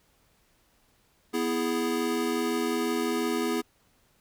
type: chord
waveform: square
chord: E major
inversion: second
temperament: equal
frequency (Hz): 246.9 / 329.6 / 415.3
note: B3 / E4 / G#4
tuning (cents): 0 / 0 / 0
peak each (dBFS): -31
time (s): 1.33-3.62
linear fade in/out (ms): 20
effects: pink hiss -66 dBFS RMS until 4.2 s